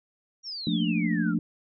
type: exponential sweep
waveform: sine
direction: down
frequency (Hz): 5740 to 1315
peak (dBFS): -33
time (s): 0.43-1.35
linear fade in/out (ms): 50
type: chord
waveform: sine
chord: Bb major seventh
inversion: second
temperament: equal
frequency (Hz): 174.61 / 220 / 233.1 / 293.7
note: F3 / A3 / Bb3 / D4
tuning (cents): 0 / 0 / 0 / 0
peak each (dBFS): -27 / -28 / -32 / -29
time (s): 0.67-1.39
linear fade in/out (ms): 2
effects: none